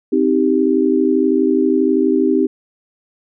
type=chord; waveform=sine; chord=C minor; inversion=none; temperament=just; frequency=261.6 / 314 / 392.4 Hz; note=C4 / Eb4 / G4; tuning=0 / +16 / +2 cents; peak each=-16 dBFS; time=0.12-2.47 s; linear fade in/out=10 ms; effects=none